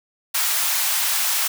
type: high-pass noise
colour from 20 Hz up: white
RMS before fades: -21 dBFS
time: 0.34-1.48 s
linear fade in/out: 10 ms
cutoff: 750 Hz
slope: 24 dB/octave
effects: none